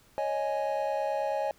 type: chord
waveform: triangle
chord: C# suspended second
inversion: none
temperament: just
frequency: 554.4 / 623.7 / 831.5 Hz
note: C#5 / D#5 / G#5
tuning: 0 / +4 / +2 cents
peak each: -30 dBFS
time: 0.18-1.51 s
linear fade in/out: 0 ms
effects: pink hiss -61 dBFS RMS until 1.58 s